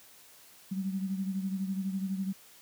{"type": "beating tone pair", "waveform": "sine", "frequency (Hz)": [190.4, 202.4], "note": ["F#3", "G#3"], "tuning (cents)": [50, -44], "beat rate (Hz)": 12, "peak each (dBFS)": [-31, -38], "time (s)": [0.71, 2.33], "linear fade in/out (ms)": 10, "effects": ["white hiss -56 dBFS RMS until 2.61 s", "high-pass 80 Hz 12 dB/octave"]}